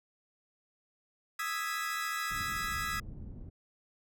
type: chord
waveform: 40% pulse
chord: E major seventh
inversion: third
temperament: equal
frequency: 1244.5 / 1318.5 / 1661.2 / 1975.5 Hz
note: D#6 / E6 / G#6 / B6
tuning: 0 / 0 / 0 / 0 cents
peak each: -38 dBFS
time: 1.39-3 s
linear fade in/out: 5 ms
type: low-pass noise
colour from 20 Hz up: pink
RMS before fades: -44 dBFS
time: 2.3-3.5 s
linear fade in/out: 10 ms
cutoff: 200 Hz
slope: 12 dB/octave
effects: none